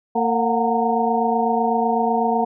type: tone cluster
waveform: sine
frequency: 229 / 456.3 / 714 / 742 / 920 Hz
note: A#3 / A#4 / F5 / F#5 / A#5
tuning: -31 / -37 / +38 / +5 / -23 cents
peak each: -23 dBFS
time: 0.15-2.45 s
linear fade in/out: 10 ms
effects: none